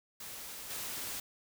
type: noise with level steps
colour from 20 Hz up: white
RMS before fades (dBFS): -45 / -40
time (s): 0.2-1.2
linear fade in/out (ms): 5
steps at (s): 0.69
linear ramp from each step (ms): 20
effects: none